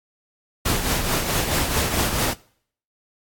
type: noise with tremolo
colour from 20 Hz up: pink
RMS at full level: -20 dBFS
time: 0.65-2.34 s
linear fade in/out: 10 ms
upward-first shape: triangle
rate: 4.6 Hz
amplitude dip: 55%
effects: noise-tail reverb RT60 0.6 s tail -23 dB re dry + AAC 64 kbps

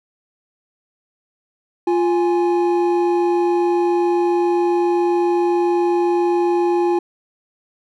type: tone pair together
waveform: triangle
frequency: 349.2 / 830.6 Hz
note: F4 / G#5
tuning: 0 / 0 cents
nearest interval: octave + minor third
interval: 1500 cents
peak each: -13 / -20 dBFS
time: 1.87-6.99 s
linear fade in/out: 5 ms
effects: none

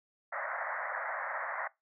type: band-pass noise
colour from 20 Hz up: white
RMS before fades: -37 dBFS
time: 0.32-1.68 s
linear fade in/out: 10 ms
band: 540 to 2000 Hz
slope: 96 dB/octave
effects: noise-tail reverb RT60 0.2 s tail -21 dB re dry

